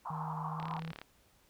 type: band-pass noise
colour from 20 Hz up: pink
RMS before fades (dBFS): -41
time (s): 0.05-0.8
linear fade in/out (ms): 10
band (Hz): 820 to 1100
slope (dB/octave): 48
type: tone with pitch glide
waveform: triangle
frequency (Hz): 157.4 to 162.29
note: D#3 to E3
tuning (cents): +20 to -27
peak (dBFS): -37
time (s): 0.1-0.92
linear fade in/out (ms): 5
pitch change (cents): +53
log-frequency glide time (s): 0.52-0.7
type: click train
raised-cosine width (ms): 0.3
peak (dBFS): -28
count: 16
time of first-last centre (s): 0.6-1.016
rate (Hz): 36.1
effects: pink hiss -67 dBFS RMS until 1.49 s